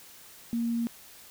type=tone; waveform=sine; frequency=233.1 Hz; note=A#3; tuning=in tune; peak=-26 dBFS; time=0.53-0.87 s; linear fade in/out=0 ms; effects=white hiss -51 dBFS RMS until 1.3 s